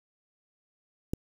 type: click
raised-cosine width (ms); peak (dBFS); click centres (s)
3; -16; 1.135
effects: 7-bit